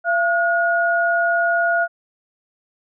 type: tone pair together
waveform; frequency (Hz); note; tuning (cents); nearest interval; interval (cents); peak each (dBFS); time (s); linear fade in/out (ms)
sine; 682 / 1442; F5 / F#6; -41 / -45; octave + minor second; 1296; -18; 0.04-1.88; 50
effects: none